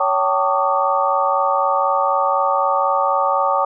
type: tone cluster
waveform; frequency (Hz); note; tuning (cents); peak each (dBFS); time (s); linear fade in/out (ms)
sine; 560 / 772 / 894 / 1137 / 1221; C#5 / G5 / A5 / C#6 / D#6; +18 / -27 / +27 / +44 / -33; -21; 0-3.65; 5
effects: none